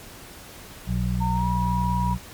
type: harmonic tone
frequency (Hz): 60.6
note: B1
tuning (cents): -32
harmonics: 1 / 2 / 3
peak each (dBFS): -26 / -26 / -26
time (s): 0.86-2.19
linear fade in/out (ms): 50
type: tone with pitch glide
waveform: sine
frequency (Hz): 914 to 965.6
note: A#5 to B5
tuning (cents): -34 to -39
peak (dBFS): -25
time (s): 1.2-2.15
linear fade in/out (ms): 20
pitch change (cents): +95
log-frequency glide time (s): 1.32-1.48
effects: pink hiss -43 dBFS RMS until 2.33 s + MP3 96 kbps